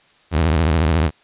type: tone with vibrato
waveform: sawtooth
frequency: 79.8 Hz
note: D#2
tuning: 44 cents sharp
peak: -10 dBFS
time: 0.31-1.11 s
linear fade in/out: 50 ms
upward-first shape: triangle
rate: 14 Hz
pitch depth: 200 cents each way
effects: white hiss -54 dBFS RMS until 1.23 s + resampled to 8000 Hz